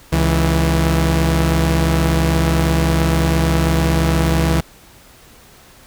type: tone pair together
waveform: sawtooth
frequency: 68.87 / 163.8 Hz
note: C#2 / E3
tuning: -11 / -11 cents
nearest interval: octave + minor third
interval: 1500 cents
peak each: -12 dBFS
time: 0.12-4.61 s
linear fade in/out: 10 ms
effects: pink hiss -45 dBFS RMS until 5.86 s